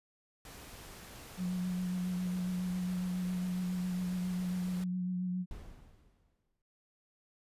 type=noise; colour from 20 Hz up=pink; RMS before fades=-50 dBFS; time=0.45-4.84 s; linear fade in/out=2 ms
type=tone with vibrato; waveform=sine; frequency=181.5 Hz; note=F#3; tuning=33 cents flat; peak=-32 dBFS; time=1.37-5.46 s; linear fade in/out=50 ms; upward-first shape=triangle; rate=7.3 Hz; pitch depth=26 cents each way
type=noise with exponential decay; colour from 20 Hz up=brown; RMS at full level=-44 dBFS; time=5.51-6.62 s; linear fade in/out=1 ms; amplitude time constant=240 ms
effects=resampled to 32000 Hz